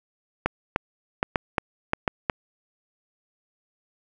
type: clicks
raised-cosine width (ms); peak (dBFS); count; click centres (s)
0.5; -6; 8; 0.46 / 0.761 / 1.229 / 1.358 / 1.582 / 1.934 / 2.078 / 2.298
effects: none